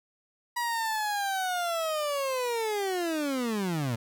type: linear sweep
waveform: 30% pulse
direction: down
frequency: 968 to 110 Hz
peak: -25 dBFS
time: 0.56-3.96 s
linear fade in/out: 10 ms
effects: none